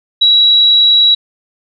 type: tone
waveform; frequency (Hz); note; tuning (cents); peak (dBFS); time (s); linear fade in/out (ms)
sine; 3890; B7; -27; -5; 0.21-1.15; 10
effects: none